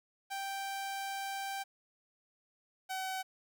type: tone pair in turn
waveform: sawtooth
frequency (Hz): 784 / 757.3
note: G5 / F#5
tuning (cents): 0 / +40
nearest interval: minor second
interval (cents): 60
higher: first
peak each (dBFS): -33 / -32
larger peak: second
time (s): 0.3-1.64 / 2.89-3.23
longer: first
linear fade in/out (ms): 20
effects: 11-bit